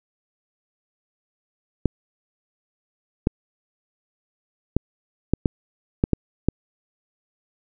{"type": "clicks", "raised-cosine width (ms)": 3, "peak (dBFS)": -4, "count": 8, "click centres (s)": [1.857, 3.271, 4.766, 5.336, 5.458, 6.039, 6.133, 6.486], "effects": []}